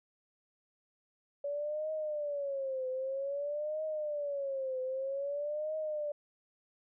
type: tone with vibrato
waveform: sine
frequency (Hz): 567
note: C#5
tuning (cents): +39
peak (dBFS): -33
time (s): 1.44-6.12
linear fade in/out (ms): 5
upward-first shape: triangle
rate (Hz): 0.52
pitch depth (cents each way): 180
effects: none